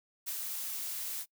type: noise with ADSR envelope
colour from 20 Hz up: blue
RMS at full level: -36 dBFS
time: 0.26-1.26 s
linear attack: 22 ms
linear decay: 63 ms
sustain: -2 dB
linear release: 57 ms
effects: noise-tail reverb RT60 0.1 s tail -23 dB re dry